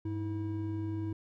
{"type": "tone pair together", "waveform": "triangle", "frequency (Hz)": [100.7, 322.9], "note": ["G2", "E4"], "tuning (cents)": [47, -36], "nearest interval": "octave + minor sixth", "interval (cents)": 2017, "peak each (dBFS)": [-33, -34], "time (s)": [0.05, 1.13], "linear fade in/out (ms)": 5, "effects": []}